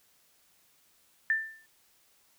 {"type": "tone with exponential decay", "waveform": "sine", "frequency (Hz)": 1779, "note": "A6", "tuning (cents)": 19, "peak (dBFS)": -21, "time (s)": [1.3, 1.66], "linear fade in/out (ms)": 1, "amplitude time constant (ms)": 77, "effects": ["white hiss -66 dBFS RMS until 2.38 s"]}